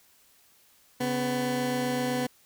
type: tone pair together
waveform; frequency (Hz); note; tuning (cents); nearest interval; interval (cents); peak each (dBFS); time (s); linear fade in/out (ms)
20% pulse; 138.71 / 249.6; C#3 / B3; +1 / +19; minor seventh; 1018; -30 / -22; 1-2.27; 10
effects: white hiss -61 dBFS RMS until 2.45 s